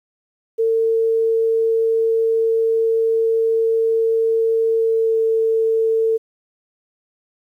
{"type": "tone with pitch glide", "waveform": "sine", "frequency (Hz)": [451.3, 447.9], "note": ["A4", "A4"], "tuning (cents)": [44, 31], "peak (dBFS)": -14, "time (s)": [0.58, 6.18], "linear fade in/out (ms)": 20, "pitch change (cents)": -13, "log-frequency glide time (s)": [4.79, 5.2], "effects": ["9-bit"]}